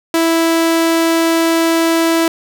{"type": "tone", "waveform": "sawtooth", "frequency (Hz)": 329.6, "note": "E4", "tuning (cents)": 0, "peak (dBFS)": -7, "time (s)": [0.14, 2.28], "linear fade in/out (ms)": 2, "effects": []}